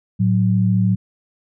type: tone pair together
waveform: sine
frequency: 110.92 / 185 Hz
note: A2 / F#3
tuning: +14 / 0 cents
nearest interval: major sixth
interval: 886 cents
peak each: -16 dBFS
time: 0.19-0.96 s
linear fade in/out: 20 ms
effects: none